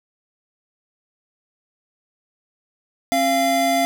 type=tone pair together; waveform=square; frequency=269.4 / 690 Hz; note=C#4 / F5; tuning=-49 / -21 cents; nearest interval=octave + major third; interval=1628 cents; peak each=-23 / -18 dBFS; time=3.12-3.85 s; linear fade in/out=0 ms; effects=none